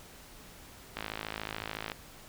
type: click train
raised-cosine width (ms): 0.3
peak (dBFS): -19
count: 52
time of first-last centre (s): 0.97-1.918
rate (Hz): 53.8
effects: pink hiss -52 dBFS RMS until 2.28 s